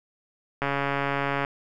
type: click train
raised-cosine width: 0.5 ms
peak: -11 dBFS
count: 117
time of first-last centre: 0.62-1.449 s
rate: 140 Hz
effects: none